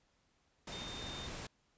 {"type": "tone in noise", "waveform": "sine", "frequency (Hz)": 3641, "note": "A#7", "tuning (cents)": -41, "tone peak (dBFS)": -46, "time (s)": [0.72, 1.27], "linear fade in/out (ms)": 5, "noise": "pink", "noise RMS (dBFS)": -45, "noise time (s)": [0.67, 1.47], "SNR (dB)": -4, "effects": ["pink hiss -75 dBFS RMS until 1.77 s", "resampled to 16000 Hz"]}